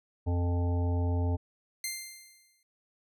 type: harmonic tone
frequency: 87.5 Hz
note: F2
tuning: 4 cents sharp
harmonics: 1 / 3 / 5 / 7 / 9 / 10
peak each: -26 / -36 / -40 / -43 / -45 / -46 dBFS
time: 0.26-1.37 s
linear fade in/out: 20 ms
type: tone with exponential decay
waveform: 10% pulse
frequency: 2093 Hz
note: C7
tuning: in tune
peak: -22 dBFS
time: 1.84-2.63 s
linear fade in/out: 2 ms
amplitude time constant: 170 ms
effects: none